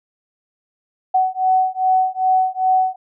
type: beating tone pair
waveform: sine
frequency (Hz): 748 / 750.5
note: F#5 / F#5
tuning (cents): +19 / +24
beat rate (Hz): 2.5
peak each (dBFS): -17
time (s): 1.14-2.96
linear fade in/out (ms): 10
effects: none

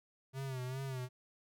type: tone with vibrato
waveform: square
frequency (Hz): 130.9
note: C3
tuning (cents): +1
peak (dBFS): -39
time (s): 0.33-1.09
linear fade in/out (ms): 50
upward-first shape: sine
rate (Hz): 2.5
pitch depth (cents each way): 70
effects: none

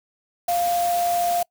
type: tone in noise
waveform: sine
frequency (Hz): 698.5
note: F5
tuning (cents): 0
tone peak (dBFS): -19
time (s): 0.48-1.43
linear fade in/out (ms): 5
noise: white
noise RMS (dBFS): -32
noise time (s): 0.48-1.43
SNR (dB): +10
effects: noise-tail reverb RT60 0.1 s tail -25 dB re dry

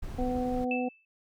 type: noise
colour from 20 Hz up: brown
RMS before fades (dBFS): -37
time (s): 0.02-0.65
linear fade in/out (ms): 10
type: harmonic tone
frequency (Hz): 250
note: B3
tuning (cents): +21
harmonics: 1 / 2 / 3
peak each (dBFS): -30 / -33 / -35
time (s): 0.18-0.89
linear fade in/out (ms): 10
type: tone with exponential decay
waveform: sine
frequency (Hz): 2637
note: E7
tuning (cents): 0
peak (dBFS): -28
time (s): 0.71-1.05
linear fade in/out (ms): 2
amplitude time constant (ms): 72
effects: none

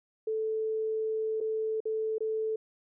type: tone with dropouts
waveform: sine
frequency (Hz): 438.7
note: A4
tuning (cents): -5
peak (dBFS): -28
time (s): 0.27-2.56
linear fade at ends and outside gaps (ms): 5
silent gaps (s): 1.404-1.41 / 1.804-1.854 / 2.183-2.205
effects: none

